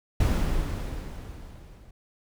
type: noise with level ramp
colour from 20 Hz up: brown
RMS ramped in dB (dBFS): -21 to -50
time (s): 0.2-1.91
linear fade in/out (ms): 5
effects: none